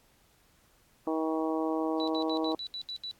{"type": "harmonic tone", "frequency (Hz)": 159.2, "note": "D#3", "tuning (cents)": 40, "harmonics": [2, 3, 4, 5, 6, 7], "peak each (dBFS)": [-30, -34, -36, -38, -40, -41], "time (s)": [1.07, 2.55], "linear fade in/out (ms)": 2}
{"type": "tone bursts", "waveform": "sine", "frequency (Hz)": 3951, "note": "B7", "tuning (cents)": 0, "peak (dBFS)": -35, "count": 8, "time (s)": [2, 3.112], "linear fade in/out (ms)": 0, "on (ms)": 76, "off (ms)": 72}
{"effects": ["pink hiss -65 dBFS RMS until 3.19 s", "AAC 64 kbps"]}